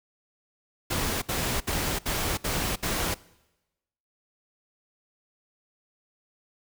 pink noise bursts, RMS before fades -28 dBFS, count 6, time 0.9-3.145 s, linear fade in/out 10 ms, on 320 ms, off 65 ms, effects noise-tail reverb RT60 1.0 s tail -22 dB re dry

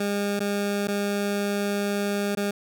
20% pulse tone with dropouts, 202.7 Hz, G#3, 42 cents flat, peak -19 dBFS, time 0-2.51 s, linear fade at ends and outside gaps 5 ms, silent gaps 0.394-0.403 / 0.874-0.882 / 2.351-2.371 s, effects none

